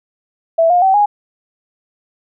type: tone with pitch steps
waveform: sine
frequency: 659.3 / 710.7 / 766.1 / 825.9 Hz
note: E5 / F5 / G5 / G#5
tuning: 0 / +30 / -40 / -10 cents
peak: -8 dBFS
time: 0.58-1.06 s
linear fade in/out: 10 ms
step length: 120 ms
effects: none